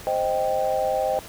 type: chord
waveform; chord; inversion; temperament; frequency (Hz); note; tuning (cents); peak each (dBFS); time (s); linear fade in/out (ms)
sine; C minor; none; equal; 523.3 / 622.3 / 784; C5 / Eb5 / G5; 0 / 0 / 0; -25; 0.07-1.19; 0
effects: pink hiss -41 dBFS RMS until 1.28 s